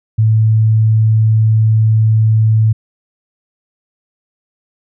sine tone, 110 Hz, A2, in tune, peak -7 dBFS, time 0.18-2.73 s, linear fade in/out 10 ms, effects none

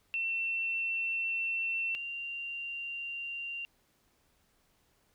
sine tone pair in turn, 2697 / 2773 Hz, E7 / F7, +39 / -13 cents, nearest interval unison, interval 48 cents, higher second, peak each -30 / -36 dBFS, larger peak first, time 0.14-1.95 / 1.95-3.65 s, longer first, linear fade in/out 0 ms, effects pink hiss -71 dBFS RMS until 5.14 s

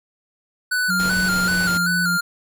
square tone with vibrato, 1446 Hz, F#6, 40 cents flat, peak -19 dBFS, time 0.71-2.21 s, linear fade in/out 10 ms, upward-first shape square, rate 2.6 Hz, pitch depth 54 cents each way
sine tone with pitch glide, 184.5 to 176.17 Hz, F#3 to F3, -5 to +15 cents, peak -23 dBFS, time 0.88-2.18 s, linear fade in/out 20 ms, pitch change -80 cents, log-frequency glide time 1.32-1.77 s
pink low-pass noise, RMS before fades -30 dBFS, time 0.99-1.78 s, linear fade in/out 10 ms, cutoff 8300 Hz, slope 12 dB/octave
effects none

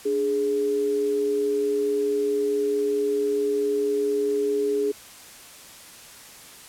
sine tone pair together, 291.4 / 416 Hz, D4 / G#4, -13 / +3 cents, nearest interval tritone, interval 616 cents, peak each -30 / -21 dBFS, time 0.05-4.92 s, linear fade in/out 10 ms, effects white hiss -45 dBFS RMS until 6.68 s + low-pass 12000 Hz 12 dB/octave

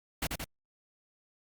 pink noise with echo, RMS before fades -32 dBFS, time 0.22-0.27 s, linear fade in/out 5 ms, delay 87 ms, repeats 2, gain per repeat -3 dB, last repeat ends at 0.444 s, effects Opus 48 kbps

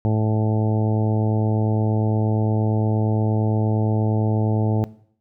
harmonic tone, 108.6 Hz, A2, 22 cents flat, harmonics 1 / 2 / 3 / 4 / 5 / 6 / 7 / 8, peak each -18 / -24 / -28 / -30 / -32 / -34 / -35 / -36 dBFS, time 0.05-4.84 s, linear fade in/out 0 ms, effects noise-tail reverb RT60 0.6 s tail -19 dB re dry

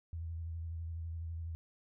sine tone with vibrato, 82.6 Hz, E2, 4 cents sharp, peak -38 dBFS, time 0.13-1.55 s, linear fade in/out 0 ms, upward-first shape square, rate 12 Hz, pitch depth 29 cents each way, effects none

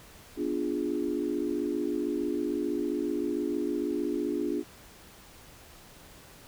sine chord, B diminished seventh, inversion none, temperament equal, 246.9 / 293.7 / 349.2 / 415.3 Hz, B3 / D4 / F4 / Ab4, 0 / 0 / 0 / 0 cents, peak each -36 / -31 / -32 / -35 dBFS, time 0.36-4.64 s, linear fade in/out 50 ms, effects pink hiss -52 dBFS RMS until 6.47 s

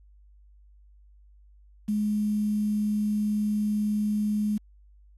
sine tone with quantisation, 210.2 Hz, G#3, 21 cents sharp, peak -23 dBFS, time 1.88-4.58 s, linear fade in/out 10 ms, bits 8, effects added 50 Hz sine -52 dBFS peak until 5.17 s + resampled to 32000 Hz

